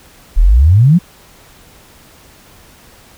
sine exponential sweep, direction up, 34.65 to 188.7 Hz, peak -4 dBFS, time 0.36-0.99 s, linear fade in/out 20 ms, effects pink hiss -43 dBFS RMS until 3.17 s

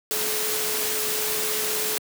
sine tone in noise, 430.1 Hz, A4, 39 cents flat, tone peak -32 dBFS, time 0.11-1.98 s, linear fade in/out 0 ms, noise white, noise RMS -26 dBFS, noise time 0.11-1.98 s, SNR -9 dB, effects high-pass 150 Hz 12 dB/octave

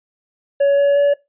triangle tone with pitch steps, 562 / 566 / 571 Hz, C#5 / C#5 / D5, +24 / +36 / -49 cents, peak -9 dBFS, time 0.6-1.14 s, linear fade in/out 10 ms, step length 180 ms, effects noise-tail reverb RT60 0.2 s tail -20 dB re dry + resampled to 8000 Hz

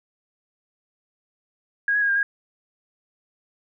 sine tone with pitch steps, 1639 / 1672 / 1636 / 1600 / 1637 Hz, G#6 / G#6 / G#6 / G6 / G#6, -23 / +11 / -26 / +35 / -25 cents, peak -18 dBFS, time 1.88-2.23 s, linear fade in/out 2 ms, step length 70 ms, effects none

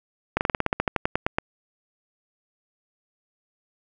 slowing click train, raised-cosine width 0.5 ms, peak -6 dBFS, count 15, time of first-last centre 0.37-1.385 s, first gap 39 ms, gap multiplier 1.09, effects none

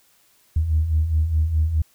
sine beating tone pair, 75 / 79.8 Hz, D2 / D#2, +37 / +44 cents, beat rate 4.8 Hz, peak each -24 / -17 dBFS, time 0.56-1.82 s, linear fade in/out 5 ms, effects tanh soft clip ceiling -10 dBFS + white hiss -59 dBFS RMS until 1.94 s

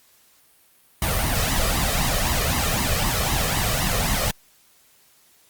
pink noise with flanger, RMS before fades -22 dBFS, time 1.02-4.31 s, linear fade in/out 2 ms, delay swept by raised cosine 1 to 1.67 ms, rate 3.9 Hz, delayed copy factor +0.7, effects white hiss -57 dBFS RMS until 5.49 s + Opus 48 kbps

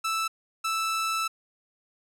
sawtooth tone pair in turn, 1318.5 / 1318.5 Hz, E6 / E6, 0 / 0 cents, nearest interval unison, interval 0 cents, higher neither, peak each -22 dBFS, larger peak neither, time 0.04-0.28 / 0.64-1.28 s, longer second, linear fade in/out 10 ms, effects low-pass 12000 Hz 12 dB/octave

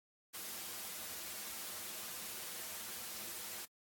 white noise with comb filter, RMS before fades -45 dBFS, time 0.33-3.66 s, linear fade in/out 20 ms, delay 7.1 ms, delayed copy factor -0.65, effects high-pass 100 Hz 12 dB/octave + AAC 64 kbps

